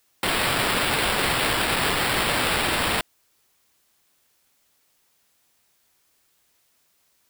white noise with sample-and-hold, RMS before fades -23 dBFS, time 0.23-3.01 s, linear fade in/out 2 ms, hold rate 6300 Hz, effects white hiss -66 dBFS RMS until 7.29 s

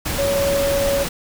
sine tone in noise, 559 Hz, C#5, 14 cents sharp, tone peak -17 dBFS, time 0.18-1.04 s, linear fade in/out 10 ms, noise pink, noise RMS -24 dBFS, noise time 0.05-1.09 s, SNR +4 dB, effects none

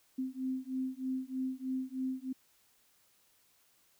sine beating tone pair, 258.7 / 261.9 Hz, C4 / C4, -19 / +2 cents, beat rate 3.2 Hz, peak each -37 / -37 dBFS, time 0.18-2.33 s, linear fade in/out 10 ms, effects white hiss -69 dBFS RMS until 3.99 s

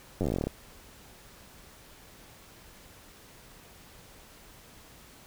slowing click train, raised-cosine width 2 ms, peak -16 dBFS, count 15, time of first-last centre 0.21-0.47 s, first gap 10 ms, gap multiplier 1.09, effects pink hiss -53 dBFS RMS until 5.26 s

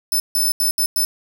5% pulse tone bursts at uneven times, 5274 Hz, E8, in tune, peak -10 dBFS, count 5, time 0.12-0.2 / 0.35-0.52 / 0.6-0.71 / 0.78-0.86 / 0.96-1.05 s, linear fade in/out 2 ms, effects none

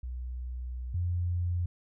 sine tone pair in turn, 62 / 87.88 Hz, B1 / F2, +7 / +11 cents, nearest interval tritone, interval 604 cents, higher second, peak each -34 / -27 dBFS, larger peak second, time 0.03-0.94 / 0.94-1.66 s, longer first, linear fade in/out 5 ms, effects none

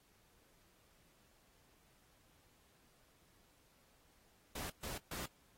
pink noise bursts, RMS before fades -45 dBFS, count 3, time 4.55-5.26 s, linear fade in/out 5 ms, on 150 ms, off 130 ms, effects pink hiss -71 dBFS RMS until 5.57 s + AAC 48 kbps

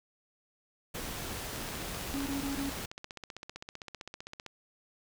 pink noise, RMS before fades -39 dBFS, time 0.94-2.86 s, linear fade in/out 10 ms
click train, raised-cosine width 0.2 ms, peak -25 dBFS, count 46, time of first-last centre 1.56-4.463 s, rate 15.5 Hz
triangle tone bursts, 277.2 Hz, C#4, in tune, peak -31 dBFS, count 4, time 2.14-2.695 s, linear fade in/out 0 ms, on 120 ms, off 25 ms
effects none

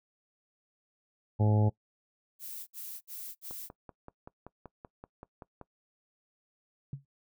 harmonic tone, 106 Hz, G#2, 36 cents sharp, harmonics 1 / 2 / 3 / 4 / 5 / 6 / 7 / 8, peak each -23 / -32 / -38 / -37 / -38 / -43 / -42 / -40 dBFS, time 1.39-1.7 s, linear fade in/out 20 ms
violet noise bursts, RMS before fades -42 dBFS, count 4, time 2.39-3.693 s, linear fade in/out 50 ms, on 280 ms, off 61 ms
click train, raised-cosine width 1 ms, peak -31 dBFS, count 12, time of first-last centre 3.51-5.613 s, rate 5.23 Hz
sine tone with exponential decay, 138.1 Hz, C#3, 6 cents flat, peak -31 dBFS, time 6.93-7.05 s, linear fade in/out 2 ms, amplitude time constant 25 ms
effects noise-tail reverb RT60 0.1 s tail -21 dB re dry

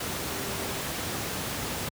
sine tone in noise, 392 Hz, G4, in tune, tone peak -42 dBFS, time 0.29-0.83 s, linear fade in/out 5 ms, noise pink, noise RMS -32 dBFS, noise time 0-1.89 s, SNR -13 dB, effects high-pass 80 Hz 12 dB/octave

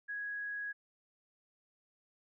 sine tone, 1662 Hz, G#6, 1 cent sharp, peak -37 dBFS, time 0.08-0.73 s, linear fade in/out 20 ms, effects none

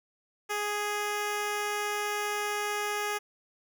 10% pulse tone, 415.3 Hz, G#4, in tune, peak -21 dBFS, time 0.49-3.19 s, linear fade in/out 20 ms, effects none

